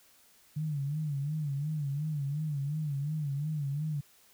sine tone with vibrato, 147 Hz, D3, 2 cents sharp, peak -30 dBFS, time 0.56-4.01 s, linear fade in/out 10 ms, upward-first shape sine, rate 2.8 Hz, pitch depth 110 cents each way, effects white hiss -62 dBFS RMS until 4.33 s

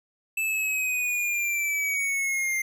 square linear sweep, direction down, 2637 to 2093 Hz, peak -25 dBFS, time 0.37-2.62 s, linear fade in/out 5 ms, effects none

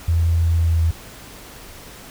sine tone with pitch glide, 83.5 to 82.26 Hz, E2 to E2, +23 to -3 cents, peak -14 dBFS, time 0.08-0.91 s, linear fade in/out 5 ms, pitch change -26 cents, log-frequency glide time 0.58-0.75 s, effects added 50 Hz sine -49 dBFS peak until 2.1 s + pink hiss -40 dBFS RMS until 2.1 s

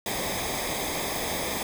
pink noise with comb filter, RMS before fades -30 dBFS, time 0.06-1.63 s, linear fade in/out 2 ms, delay 0.7 ms, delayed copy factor -0.7, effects none

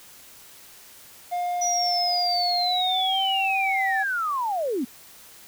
triangle tone with pitch glide, 709 to 773.2 Hz, F5 to G5, +26 to -24 cents, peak -22 dBFS, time 1.31-4.04 s, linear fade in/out 20 ms, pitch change +150 cents, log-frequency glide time 2.57-3.21 s
sine linear sweep, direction down, 5900 to 222.1 Hz, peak -23 dBFS, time 1.61-4.85 s, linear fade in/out 10 ms
effects white hiss -48 dBFS RMS until 5.47 s

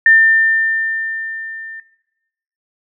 sine tone with level ramp, 1800 Hz, A6, 39 cents sharp, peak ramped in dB -5 to -29 dBFS, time 0.06-1.8 s, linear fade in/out 2 ms, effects noise-tail reverb RT60 1.0 s tail -18 dB re dry

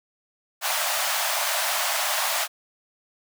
pink high-pass noise, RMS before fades -25 dBFS, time 0.61-2.48 s, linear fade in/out 50 ms, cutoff 590 Hz, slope 96 dB/octave, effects none

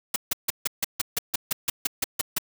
white noise bursts, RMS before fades -24 dBFS, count 14, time 0.14-2.384 s, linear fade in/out 5 ms, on 21 ms, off 150 ms, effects none

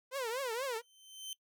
sawtooth tone with vibrato, 496.6 Hz, B4, 9 cents sharp, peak -31 dBFS, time 0.11-0.82 s, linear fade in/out 50 ms, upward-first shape triangle, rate 4.2 Hz, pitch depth 230 cents each way
sawtooth tone with exponential growth, 3090 Hz, G7, 26 cents flat, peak -35 dBFS, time 0.68-1.33 s, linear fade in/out 1 ms, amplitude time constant 140 ms
effects noise-tail reverb RT60 0.1 s tail -21 dB re dry

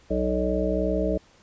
harmonic tone with a mistuned harmonic, 62.5 Hz, B1, 21 cents sharp, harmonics 1 / 3 / 5 / 7 / 9 / 10, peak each -29 / -29 / -29 / -29 / -29 / -29 dBFS, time 0.1-1.18 s, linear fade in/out 10 ms, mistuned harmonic 1, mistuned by -48 cents, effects pink hiss -57 dBFS RMS until 1.42 s + resampled to 16000 Hz

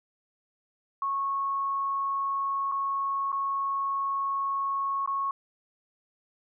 sine tone with dropouts, 1100 Hz, C#6, 14 cents flat, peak -26 dBFS, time 1.02-5.31 s, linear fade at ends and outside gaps 2 ms, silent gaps 2.716-2.72 / 3.319-3.327 / 5.061-5.075 s, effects none

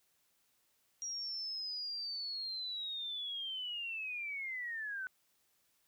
sine linear sweep, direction down, 5710 to 1492 Hz, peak -38 dBFS, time 1.02-5.07 s, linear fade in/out 0 ms, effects white hiss -75 dBFS RMS until 5.87 s

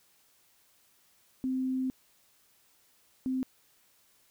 sine tone pair in turn, 259.7 / 259.7 Hz, C4 / C4, -13 / -13 cents, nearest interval unison, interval 0 cents, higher neither, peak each -28 dBFS, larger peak neither, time 1.44-1.9 / 3.26-3.43 s, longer first, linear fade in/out 0 ms, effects white hiss -66 dBFS RMS until 4.3 s

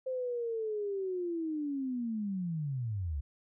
sine linear sweep, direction down, 523.3 to 65.5 Hz, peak -32 dBFS, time 0.06-3.21 s, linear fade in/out 10 ms, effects none

